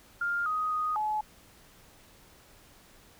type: tone with pitch steps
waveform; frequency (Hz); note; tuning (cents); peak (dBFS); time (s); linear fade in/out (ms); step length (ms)
sine; 1402 / 1251 / 1243 / 854; F6 / D#6 / D#6 / G#5; +6 / +9 / -2 / +48; -27; 0.21-1.21; 5; 250
effects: pink hiss -57 dBFS RMS until 3.19 s